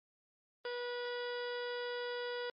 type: harmonic tone with a mistuned harmonic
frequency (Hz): 486.6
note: B4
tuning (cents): -26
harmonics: 1 / 2 / 3 / 4 / 5 / 6 / 7 / 8 / 9 / 10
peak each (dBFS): -39 / -48 / -46 / -50 / -60 / -54 / -51 / -57 / -64 / -54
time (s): 0.65-2.5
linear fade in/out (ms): 2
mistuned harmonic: 9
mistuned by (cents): +56
effects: Opus 24 kbps